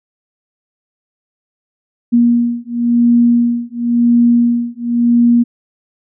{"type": "beating tone pair", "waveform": "sine", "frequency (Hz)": [237.2, 238.15], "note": ["A#3", "A#3"], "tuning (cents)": [30, 37], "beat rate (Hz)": 0.95, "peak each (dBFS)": -12, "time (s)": [2.12, 5.44], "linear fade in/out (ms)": 20, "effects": []}